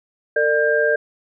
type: tone cluster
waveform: sine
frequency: 454.1 / 596 / 1596 Hz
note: A#4 / D5 / G6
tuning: -45 / +25 / +31 cents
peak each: -19 dBFS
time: 0.36-0.96 s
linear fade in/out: 5 ms
effects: none